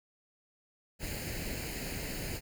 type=noise with comb filter; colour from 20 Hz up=pink; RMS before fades=-38 dBFS; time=0.99-2.41 s; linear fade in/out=50 ms; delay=0.43 ms; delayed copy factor=+0.7; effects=none